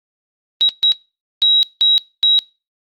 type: tone bursts at uneven times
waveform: sine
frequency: 3851 Hz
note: B7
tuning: 44 cents flat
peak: -9 dBFS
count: 5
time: 0.61-0.69 / 0.83-0.92 / 1.42-1.63 / 1.81-1.98 / 2.23-2.39 s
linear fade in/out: 0 ms
effects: noise-tail reverb RT60 0.3 s tail -24 dB re dry + Opus 24 kbps